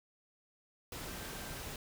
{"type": "tone in noise", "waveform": "sine", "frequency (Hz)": 1566, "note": "G6", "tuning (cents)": -2, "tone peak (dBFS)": -55, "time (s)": [1.08, 1.61], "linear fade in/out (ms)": 2, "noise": "pink", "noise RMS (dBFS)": -44, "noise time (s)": [0.92, 1.76], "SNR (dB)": -14, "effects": []}